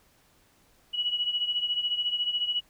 sine beating tone pair, 2926 / 2940 Hz, F#7 / F#7, -20 / -12 cents, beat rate 14 Hz, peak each -27 / -32 dBFS, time 0.93-2.61 s, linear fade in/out 20 ms, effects pink hiss -63 dBFS RMS until 2.69 s

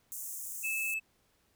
pink high-pass noise, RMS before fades -41 dBFS, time 0.12-0.94 s, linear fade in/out 0 ms, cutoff 6700 Hz, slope 48 dB/octave
triangle tone, 2615 Hz, E7, 15 cents flat, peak -30 dBFS, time 0.63-1 s, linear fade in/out 20 ms
effects pink hiss -71 dBFS RMS until 1.55 s

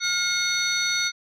sine tone cluster, 1420 / 2170 / 3699 / 4367 / 6000 Hz, F6 / C#7 / A#7 / C#8 / F#8, +28 / -37 / -14 / -27 / +23 cents, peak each -27 dBFS, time 0-1.12 s, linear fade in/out 50 ms, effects tanh soft clip ceiling -15 dBFS

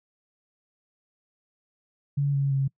sine tone with pitch steps, 141.8 / 138.96 / 136.18 Hz, C#3 / C#3 / C#3, +40 / +5 / -30 cents, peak -21 dBFS, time 2.17-2.68 s, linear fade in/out 10 ms, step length 170 ms, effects noise-tail reverb RT60 0.1 s tail -24 dB re dry

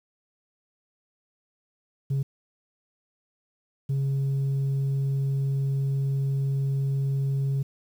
sine tone bursts at uneven times, 137 Hz, C#3, 20 cents flat, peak -20 dBFS, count 2, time 2.1-2.23 / 3.89-7.63 s, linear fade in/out 10 ms, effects tanh soft clip ceiling -22 dBFS + 9-bit

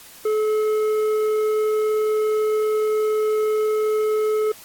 sine tone with tanh clipping, 430.2 Hz, A4, 39 cents flat, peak -19 dBFS, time 0.25-4.52 s, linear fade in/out 5 ms, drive 8 dB, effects white hiss -44 dBFS RMS until 4.64 s + AAC 64 kbps

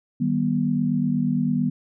sine chord, Eb augmented, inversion none, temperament just, 155.56 / 194.45 / 243.1 Hz, Eb3 / G3 / B3, 0 / -14 / -27 cents, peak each -25 / -25 / -22 dBFS, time 0.2-1.7 s, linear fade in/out 10 ms, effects none

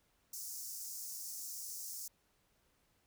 pink high-pass noise, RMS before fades -45 dBFS, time 0.33-2.08 s, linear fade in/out 5 ms, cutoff 5300 Hz, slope 48 dB/octave, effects pink hiss -75 dBFS RMS until 3.06 s

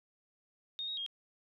sine tone with pitch steps, 3702 / 3780 / 3243 Hz, A#7 / A#7 / G#7, -13 / +23 / -42 cents, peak -36 dBFS, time 0.79-1.063 s, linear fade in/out 0 ms, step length 91 ms, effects none

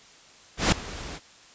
pink noise with ADSR envelope, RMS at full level -18 dBFS, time 0.57-1.2 s, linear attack 150 ms, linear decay 6 ms, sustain -19 dB, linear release 46 ms, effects white hiss -52 dBFS RMS until 1.54 s + resampled to 16000 Hz

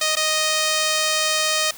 5% pulse tone with dropouts, 622.3 Hz, D#5, in tune, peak -7 dBFS, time 0.01-1.71 s, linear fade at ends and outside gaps 5 ms, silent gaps 0.155-0.167 s, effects white hiss -40 dBFS RMS until 1.77 s

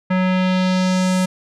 square tone with low-pass filter sweep, 185 Hz, F#3, in tune, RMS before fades -17 dBFS, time 0.1-1.26 s, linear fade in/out 10 ms, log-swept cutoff 2000 to 9700 Hz, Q 1.5, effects none

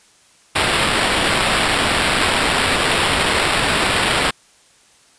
white noise with sample-and-hold, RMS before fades -17 dBFS, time 0.55-4.31 s, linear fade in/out 10 ms, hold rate 6300 Hz, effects white hiss -52 dBFS RMS until 5.18 s + resampled to 22050 Hz

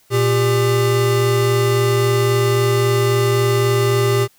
square tone pair together, 118.53 / 399.3 Hz, A#2 / G4, +29 / +32 cents, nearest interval octave + major sixth, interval 2103 cents, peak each -17 dBFS, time 0.1-4.28 s, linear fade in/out 50 ms, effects white hiss -55 dBFS RMS until 4.38 s

